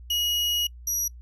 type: tone pair in turn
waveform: 35% pulse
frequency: 2900 / 5800 Hz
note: F#7 / F#8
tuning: -35 / -35 cents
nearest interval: octave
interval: 1200 cents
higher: second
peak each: -21 dBFS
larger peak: neither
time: 0.1-0.67 / 0.87-1.08 s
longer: first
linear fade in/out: 5 ms
effects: noise-tail reverb RT60 0.1 s tail -26 dB re dry + added 60 Hz sine -41 dBFS peak until 1.21 s

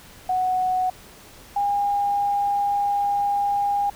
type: tone pair in turn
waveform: sine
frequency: 740 / 810.1 Hz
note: F#5 / G#5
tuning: 0 / -43 cents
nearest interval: major second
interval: 157 cents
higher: second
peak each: -19 dBFS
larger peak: neither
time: 0.29-0.9 / 1.56-3.9 s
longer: second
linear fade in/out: 5 ms
effects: pink hiss -46 dBFS RMS until 3.95 s

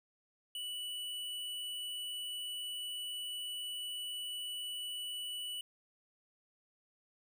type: tone with hard clipping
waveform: sine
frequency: 2958 Hz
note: F#7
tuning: 1 cent flat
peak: -40 dBFS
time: 0.55-5.61 s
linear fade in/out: 2 ms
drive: 14 dB
effects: none

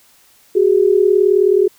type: tone pair together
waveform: sine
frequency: 372.9 / 412 Hz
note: F#4 / G#4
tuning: +14 / -14 cents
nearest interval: major second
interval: 172 cents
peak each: -12 dBFS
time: 0.55-1.68 s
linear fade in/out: 10 ms
effects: white hiss -51 dBFS RMS until 1.78 s

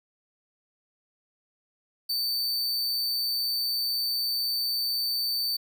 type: tone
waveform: 45% pulse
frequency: 4562 Hz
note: C#8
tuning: 49 cents sharp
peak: -25 dBFS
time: 2.09-5.57 s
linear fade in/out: 10 ms
effects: none

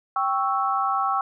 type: chord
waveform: sine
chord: C# diminished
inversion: second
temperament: equal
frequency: 784 / 1108.7 / 1318.5 Hz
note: G5 / C#6 / E6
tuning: 0 / 0 / 0 cents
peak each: -25 dBFS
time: 0.16-1.21 s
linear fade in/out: 2 ms
effects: none

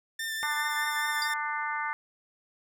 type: tone with vibrato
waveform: sawtooth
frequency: 1789 Hz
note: A6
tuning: 28 cents sharp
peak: -28 dBFS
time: 0.19-1.34 s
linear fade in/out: 5 ms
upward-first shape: sine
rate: 4.8 Hz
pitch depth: 17 cents each way
type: harmonic tone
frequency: 297.5 Hz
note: D4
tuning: 22 cents sharp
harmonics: 3 / 4 / 5 / 6 / 7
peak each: -34 / -35 / -36 / -37 / -37 dBFS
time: 0.43-1.93 s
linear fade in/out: 0 ms
type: tone with exponential decay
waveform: sine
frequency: 4806 Hz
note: D8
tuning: 39 cents sharp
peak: -25 dBFS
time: 1.22-1.31 s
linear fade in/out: 1 ms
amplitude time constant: 19 ms
effects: none

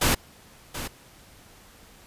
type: noise with echo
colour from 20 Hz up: pink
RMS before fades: -21 dBFS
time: 0.01-0.15 s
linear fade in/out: 10 ms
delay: 730 ms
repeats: 1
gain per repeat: -12 dB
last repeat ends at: 0.88 s
effects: pink hiss -52 dBFS RMS until 2.06 s + resampled to 32000 Hz

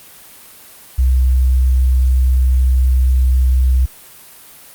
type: tone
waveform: sine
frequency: 64 Hz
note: C2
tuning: 38 cents flat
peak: -9 dBFS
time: 0.98-3.86 s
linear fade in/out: 10 ms
effects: white hiss -40 dBFS RMS until 4.74 s + Opus 32 kbps

